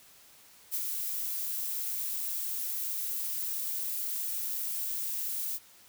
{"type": "noise with ADSR envelope", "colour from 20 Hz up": "violet", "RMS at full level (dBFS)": -31, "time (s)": [0.71, 5.59], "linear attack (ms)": 33, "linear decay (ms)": 52, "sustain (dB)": -3, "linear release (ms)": 36, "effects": ["white hiss -57 dBFS RMS until 5.88 s"]}